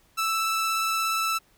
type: tone with vibrato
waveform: sawtooth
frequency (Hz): 1320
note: E6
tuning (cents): +2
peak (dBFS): -20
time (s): 0.17-1.39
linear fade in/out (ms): 20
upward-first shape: triangle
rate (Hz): 17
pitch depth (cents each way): 12
effects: pink hiss -62 dBFS RMS until 1.57 s